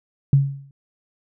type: tone with exponential decay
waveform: sine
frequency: 138.59 Hz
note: C#3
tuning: in tune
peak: -8 dBFS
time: 0.33-0.71 s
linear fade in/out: 2 ms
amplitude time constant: 82 ms
effects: none